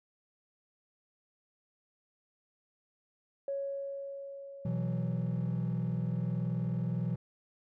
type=tone with exponential decay; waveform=sine; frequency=554.4 Hz; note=C#5; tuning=in tune; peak=-31 dBFS; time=3.48-6.8 s; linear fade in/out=2 ms; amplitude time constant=720 ms
type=chord; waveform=triangle; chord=B suspended fourth; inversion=none; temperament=equal; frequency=123.47 / 164.81 / 185 Hz; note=B2 / E3 / F#3; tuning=0 / 0 / 0 cents; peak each=-31 / -31 / -34 dBFS; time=4.65-7.16 s; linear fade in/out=5 ms
effects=tanh soft clip ceiling -24 dBFS